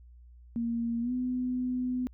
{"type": "tone with pitch glide", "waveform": "sine", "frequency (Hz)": [233.1, 251.3], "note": ["A#3", "B3"], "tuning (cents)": [0, 30], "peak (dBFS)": -28, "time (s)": [0.56, 2.07], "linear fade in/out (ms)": 0, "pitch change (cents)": 130, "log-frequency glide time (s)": [1.01, 1.12], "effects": ["added 60 Hz sine -50 dBFS peak until 2.13 s"]}